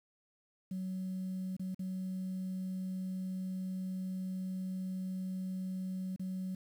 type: tone with dropouts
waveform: sine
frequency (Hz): 186.7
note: F#3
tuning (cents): +16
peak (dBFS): -34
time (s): 0.71-6.55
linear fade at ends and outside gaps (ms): 5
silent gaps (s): 1.567-1.595 / 1.746-1.792 / 6.162-6.195
effects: tanh soft clip ceiling -33 dBFS + 10-bit